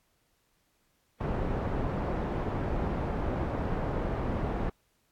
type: low-pass noise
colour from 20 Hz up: pink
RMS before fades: -31 dBFS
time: 1.2-4.7 s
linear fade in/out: 10 ms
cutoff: 900 Hz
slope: 12 dB/octave
effects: pink hiss -72 dBFS RMS until 5.11 s + AAC 64 kbps